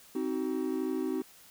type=chord; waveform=triangle; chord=C diminished; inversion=none; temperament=just; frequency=261.6 / 314 / 376.7 Hz; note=C4 / Eb4 / Gb4; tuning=0 / +16 / +31 cents; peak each=-32 dBFS; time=0.15-1.22 s; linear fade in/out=5 ms; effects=white hiss -56 dBFS RMS until 1.5 s